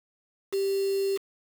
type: tone with quantisation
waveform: sine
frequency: 392 Hz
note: G4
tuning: in tune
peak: -24 dBFS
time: 0.52-1.18 s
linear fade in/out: 20 ms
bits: 6
effects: none